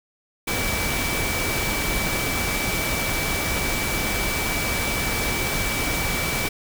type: tone in noise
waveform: sine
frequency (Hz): 2305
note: D7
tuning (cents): -33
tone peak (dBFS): -28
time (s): 0.47-6.49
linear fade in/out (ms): 10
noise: pink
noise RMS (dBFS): -25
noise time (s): 0.47-6.49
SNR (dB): -6
effects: none